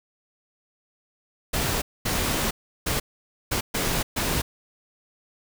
pink noise bursts at uneven times, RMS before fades -25 dBFS, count 6, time 1.53-1.82 / 2.05-2.51 / 2.86-3 / 3.51-3.61 / 3.74-4.03 / 4.16-4.42 s, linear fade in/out 10 ms, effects none

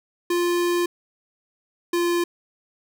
square tone pair in turn, 349.2 / 346.4 Hz, F4 / F4, 0 / -14 cents, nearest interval unison, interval 14 cents, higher first, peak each -20 dBFS, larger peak neither, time 0.3-0.86 / 1.93-2.24 s, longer first, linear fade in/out 5 ms, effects none

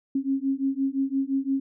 sine beating tone pair, 268.2 / 274 Hz, C4 / C#4, +43 / -20 cents, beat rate 5.8 Hz, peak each -26 dBFS, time 0.15-1.6 s, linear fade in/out 5 ms, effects none

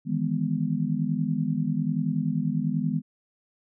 sine chord, E major seventh, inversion third, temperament just, 154.51 / 164.81 / 206 / 247.2 Hz, D#3 / E3 / G#3 / B3, -12 / 0 / -14 / +2 cents, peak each -29 dBFS, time 0.05-3.02 s, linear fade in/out 50 ms, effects none

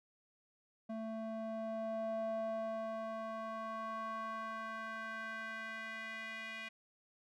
square tone with band-pass filter sweep, 222.2 Hz, A3, 17 cents sharp, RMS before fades -42 dBFS, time 0.89-6.69 s, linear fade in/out 10 ms, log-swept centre 450 to 2300 Hz, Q 3.3, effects none

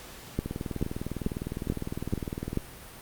two click trains, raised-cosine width 3 ms, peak -19 / -13 dBFS, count 42 / 6, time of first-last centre 0.46-2.531 / 0.39-2.573 s, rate 19.8 / 2.29 Hz, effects pink hiss -46 dBFS RMS until 3.01 s + Opus 48 kbps

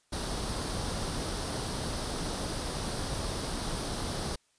pink noise with comb filter, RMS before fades -34 dBFS, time 0.12-4.36 s, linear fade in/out 10 ms, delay 0.21 ms, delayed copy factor +0.5, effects white hiss -70 dBFS RMS until 4.58 s + resampled to 22050 Hz

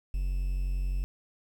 triangle tone with quantisation, 45.79 Hz, F#1, 17 cents flat, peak -25 dBFS, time 0.14-1.04 s, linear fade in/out 0 ms, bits 9, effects none

